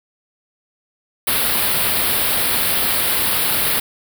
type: band-stop noise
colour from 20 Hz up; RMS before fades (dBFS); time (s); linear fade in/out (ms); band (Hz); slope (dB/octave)
white; -18; 1.27-3.8; 5; 4700 to 9200; 48
effects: none